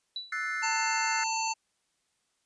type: tone with exponential decay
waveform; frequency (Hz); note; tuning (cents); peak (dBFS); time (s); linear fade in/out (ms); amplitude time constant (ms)
sine; 3951; B7; 0; -30; 0.16-0.41; 2; 54
type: chord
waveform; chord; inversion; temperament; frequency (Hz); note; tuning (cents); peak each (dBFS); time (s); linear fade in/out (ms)
triangle; F# half-diminished seventh; third; equal with one note detuned; 1318.5 / 1480 / 1760 / 2104; E6 / F#6 / A6 / C7; 0 / 0 / 0 / +9; -36 / -34 / -34 / -33; 0.32-1.24; 5
type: harmonic tone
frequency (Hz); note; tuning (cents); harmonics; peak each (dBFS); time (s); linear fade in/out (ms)
893; A5; +25; 1 / 3 / 5 / 7 / 8; -30 / -35 / -37 / -38 / -39; 0.62-1.54; 20
effects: white hiss -75 dBFS RMS until 2.45 s + resampled to 22050 Hz